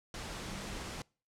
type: tone in noise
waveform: sine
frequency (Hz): 196.3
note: G3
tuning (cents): +3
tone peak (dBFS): -50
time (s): 0.4-0.76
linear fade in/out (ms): 2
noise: pink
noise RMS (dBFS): -42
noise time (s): 0.14-1.02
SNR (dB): -11
effects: noise-tail reverb RT60 0.4 s tail -26 dB re dry + low-pass 8000 Hz 12 dB/octave